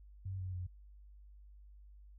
sine tone with pitch steps, 95.5 / 92.78 / 90.14 Hz, G2 / F#2 / F#2, -45 / +5 / -45 cents, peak -38 dBFS, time 0.25-0.67 s, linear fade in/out 10 ms, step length 140 ms, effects added 50 Hz sine -54 dBFS peak until 2.18 s

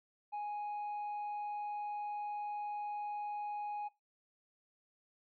sine tone with tanh clipping, 830.6 Hz, G#5, in tune, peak -38 dBFS, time 0.32-3.89 s, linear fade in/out 20 ms, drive 2 dB, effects noise-tail reverb RT60 0.2 s tail -17 dB re dry

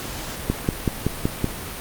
click train, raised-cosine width 3 ms, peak -6 dBFS, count 6, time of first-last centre 0.5-1.443 s, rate 5.3 Hz, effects pink hiss -32 dBFS RMS until 1.8 s + Opus 48 kbps

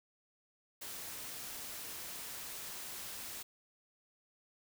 white noise, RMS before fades -45 dBFS, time 0.81-3.43 s, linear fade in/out 10 ms, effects none

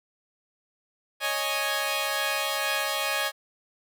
10% pulse chord, C# suspended second, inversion none, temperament equal, 554.4 / 622.3 / 830.6 Hz, C#5 / D#5 / G#5, 0 / 0 / 0 cents, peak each -22 dBFS, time 1.2-3.32 s, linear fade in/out 50 ms, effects none

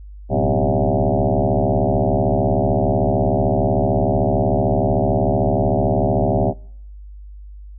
sine tone with frequency modulation, 248.6 Hz, B3, 12 cents sharp, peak -14 dBFS, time 0.29-6.54 s, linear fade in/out 50 ms, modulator 73.3 Hz, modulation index 6.5, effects noise-tail reverb RT60 0.7 s tail -26 dB re dry + added 50 Hz sine -34 dBFS peak until 7.78 s

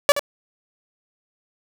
sawtooth tone with echo, 574 Hz, D5, 40 cents flat, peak -6 dBFS, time 0.09-0.12 s, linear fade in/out 0 ms, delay 74 ms, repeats 1, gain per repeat -11 dB, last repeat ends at 0.194 s, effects none

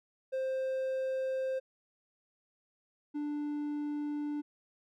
triangle tone pair in turn, 525 / 294.6 Hz, C5 / D4, +6 / +6 cents, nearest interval minor seventh, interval 1000 cents, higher first, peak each -29 / -31 dBFS, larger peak first, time 0.32-1.6 / 3.14-4.42 s, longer neither, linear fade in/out 20 ms, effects none

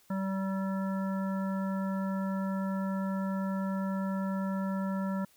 harmonic tone, 192.5 Hz, G3, 31 cents flat, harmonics 1 / 3 / 5 / 7 / 9, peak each -30 / -40 / -42 / -44 / -49 dBFS, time 0.1-5.25 s, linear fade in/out 5 ms, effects white hiss -64 dBFS RMS until 5.36 s

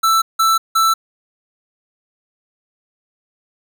square tone bursts, 1326 Hz, E6, 10 cents sharp, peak -12 dBFS, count 3, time 0.03-0.94 s, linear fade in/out 10 ms, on 190 ms, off 170 ms, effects none

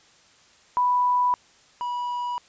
sine / triangle tone pair in turn, 987.8 / 974.8 Hz, B5 / B5, 0 / -23 cents, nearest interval unison, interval 23 cents, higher first, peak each -18 / -24 dBFS, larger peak first, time 0.77-1.34 / 1.81-2.38 s, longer neither, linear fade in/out 0 ms, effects white hiss -56 dBFS RMS until 2.48 s + resampled to 16000 Hz

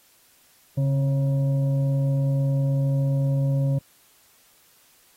sine tone with frequency modulation, 139.1 Hz, C#3, 6 cents sharp, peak -19 dBFS, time 0.77-3.79 s, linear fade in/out 10 ms, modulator 408 Hz, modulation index 0.42, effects white hiss -58 dBFS RMS until 5.16 s + AAC 48 kbps

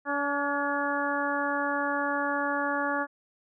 harmonic tone with a mistuned harmonic, 285.6 Hz, D4, 48 cents flat, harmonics 1 / 2 / 3 / 4 / 5 / 6, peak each -33 / -33 / -33 / -33 / -33 / -33 dBFS, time 0.05-3.07 s, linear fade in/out 50 ms, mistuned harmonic 6, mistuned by -19 cents, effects none

